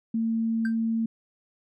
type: tone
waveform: sine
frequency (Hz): 226.1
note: A3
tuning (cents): +47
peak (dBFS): -23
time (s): 0.14-1.06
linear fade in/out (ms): 5
type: tone with exponential decay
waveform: triangle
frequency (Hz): 1568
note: G6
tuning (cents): 0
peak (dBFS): -27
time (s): 0.65-0.76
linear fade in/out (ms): 2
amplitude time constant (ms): 23
effects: none